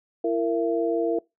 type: tone cluster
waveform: sine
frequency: 335.5 / 461.6 / 672 Hz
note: E4 / A#4 / E5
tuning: +31 / -17 / +33 cents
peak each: -25 / -24 / -29 dBFS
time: 0.24-1.19 s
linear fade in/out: 5 ms
effects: noise-tail reverb RT60 0.2 s tail -23 dB re dry